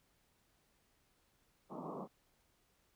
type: band-pass noise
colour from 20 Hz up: pink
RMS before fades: -45 dBFS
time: 1.69-2.08 s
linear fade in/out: 50 ms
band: 150 to 1200 Hz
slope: 96 dB/octave
effects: pink hiss -75 dBFS RMS until 2.95 s